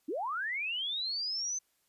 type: linear sweep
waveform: sine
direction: up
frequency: 256.4 to 6210 Hz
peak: -32 dBFS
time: 0.08-1.59 s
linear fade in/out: 10 ms
effects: white hiss -74 dBFS RMS until 1.88 s + resampled to 32000 Hz